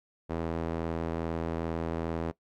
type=tone with band-pass filter; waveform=sawtooth; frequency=82.41 Hz; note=E2; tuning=in tune; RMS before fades=-33 dBFS; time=0.29-2.32 s; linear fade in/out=20 ms; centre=470 Hz; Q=0.75; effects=noise-tail reverb RT60 0.1 s tail -19 dB re dry + Opus 48 kbps